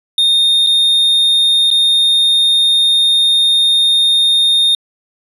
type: tone with dropouts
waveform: triangle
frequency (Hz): 3670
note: A#7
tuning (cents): -28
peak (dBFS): -7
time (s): 0.18-4.75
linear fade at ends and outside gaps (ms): 2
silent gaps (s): 0.665-0.67 / 1.704-1.712
effects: resampled to 32000 Hz